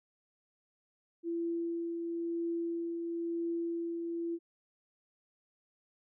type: tone with tremolo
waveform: sine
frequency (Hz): 337.3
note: E4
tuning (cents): +40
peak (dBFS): -31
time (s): 1.23-4.39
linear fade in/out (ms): 50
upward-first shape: triangle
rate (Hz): 0.99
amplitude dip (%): 35
effects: none